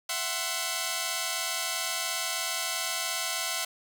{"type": "tone cluster", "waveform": "5% pulse", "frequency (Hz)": [665, 744, 1049], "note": ["E5", "F#5", "C6"], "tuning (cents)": [15, 9, 4], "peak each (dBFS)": -22, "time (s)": [0.09, 3.65], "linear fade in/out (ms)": 5, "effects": ["9-bit"]}